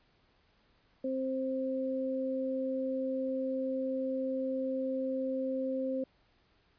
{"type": "tone pair together", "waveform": "sine", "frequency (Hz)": [263, 526], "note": ["C4", "C5"], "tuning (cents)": [9, 9], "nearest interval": "octave", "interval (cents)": 1200, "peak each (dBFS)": [-34, -33], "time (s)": [1.04, 6.04], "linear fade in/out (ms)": 5, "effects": ["pink hiss -69 dBFS RMS until 6.78 s", "resampled to 11025 Hz"]}